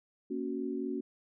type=chord; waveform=sine; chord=F# major; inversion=first; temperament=equal; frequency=233.1 / 277.2 / 370 Hz; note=A#3 / C#4 / F#4; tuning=0 / 0 / 0 cents; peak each=-38 / -36 / -37 dBFS; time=0.3-1.01 s; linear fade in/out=10 ms; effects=none